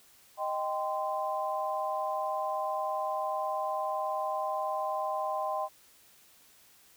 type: chord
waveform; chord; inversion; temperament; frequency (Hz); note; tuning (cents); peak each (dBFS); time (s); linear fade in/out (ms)
sine; C minor; first; equal with one note detuned; 622.3 / 784 / 1035.1; Eb5 / G5 / C6; 0 / 0 / -19; -34; 0.37-5.69; 50
effects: white hiss -60 dBFS RMS until 6.96 s